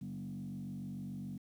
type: tone with frequency modulation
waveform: sine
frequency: 192.7 Hz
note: G3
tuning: 29 cents flat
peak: -39 dBFS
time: 0.01-1.38 s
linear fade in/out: 10 ms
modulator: 47 Hz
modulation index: 1.3
effects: tanh soft clip ceiling -36 dBFS + 11-bit